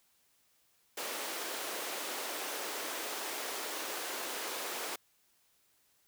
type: high-pass noise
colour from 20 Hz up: pink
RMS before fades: -39 dBFS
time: 0.97-4.96 s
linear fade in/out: 5 ms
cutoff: 350 Hz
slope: 24 dB/octave
effects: white hiss -71 dBFS RMS until 6.07 s